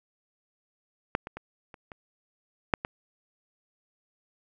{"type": "clicks", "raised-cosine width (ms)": 0.5, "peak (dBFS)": [-9, -22, -23, -30, -27, -6, -16], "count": 7, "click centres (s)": [1.151, 1.271, 1.37, 1.742, 1.918, 2.738, 2.849], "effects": []}